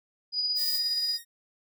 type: tone with tremolo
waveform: sine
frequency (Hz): 4928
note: D#8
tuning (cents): -17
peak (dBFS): -24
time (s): 0.32-1.19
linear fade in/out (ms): 50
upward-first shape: sine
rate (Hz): 17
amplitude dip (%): 35
type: noise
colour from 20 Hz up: violet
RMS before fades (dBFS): -35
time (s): 0.55-0.81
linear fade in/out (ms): 50
type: tone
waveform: 5% pulse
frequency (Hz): 1864.7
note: A#6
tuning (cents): 0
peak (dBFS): -32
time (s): 0.56-1.25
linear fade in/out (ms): 50
effects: none

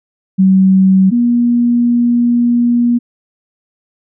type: tone pair in turn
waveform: sine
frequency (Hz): 190 / 239.4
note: F#3 / A#3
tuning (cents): +46 / +46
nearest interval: major third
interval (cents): 400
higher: second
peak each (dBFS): -5 / -8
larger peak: first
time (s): 0.38-1.11 / 1.11-2.99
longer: second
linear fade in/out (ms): 20
effects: none

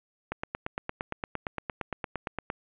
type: click train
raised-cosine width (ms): 0.5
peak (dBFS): -16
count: 20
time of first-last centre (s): 0.32-2.501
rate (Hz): 8.71
effects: resampled to 8000 Hz + 9-bit

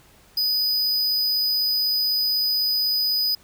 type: tone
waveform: square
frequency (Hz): 4978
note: D#8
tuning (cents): 0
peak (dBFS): -20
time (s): 0.37-3.35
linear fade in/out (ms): 5
effects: pink hiss -54 dBFS RMS until 3.43 s

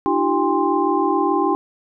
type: tone cluster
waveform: sine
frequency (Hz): 300.7 / 338.9 / 385.8 / 805 / 1047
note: D4 / E4 / G4 / G5 / C6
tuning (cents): +41 / +48 / -28 / +46 / +1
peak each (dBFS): -22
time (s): 0.06-1.55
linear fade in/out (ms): 0
effects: none

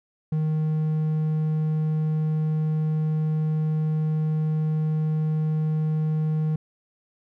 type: tone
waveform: triangle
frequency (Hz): 155.56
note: D#3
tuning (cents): 0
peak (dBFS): -19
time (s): 0.32-6.56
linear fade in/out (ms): 5
effects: none

